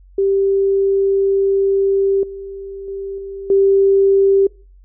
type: tone with level steps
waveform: sine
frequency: 392 Hz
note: G4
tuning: in tune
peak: -12 / -27 / -23 / -26 / -9 dBFS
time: 0.18-4.47 s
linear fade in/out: 5 ms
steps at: 2.23 / 2.88 / 3.18 / 3.5 s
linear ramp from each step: 2 ms
effects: noise-tail reverb RT60 0.4 s tail -25 dB re dry + added 46 Hz sine -42 dBFS peak until 4.84 s